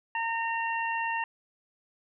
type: harmonic tone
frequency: 916 Hz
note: A#5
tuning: 31 cents flat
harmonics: 1 / 2 / 3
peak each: -30 / -33 / -35 dBFS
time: 0.15-1.24 s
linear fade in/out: 2 ms
effects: none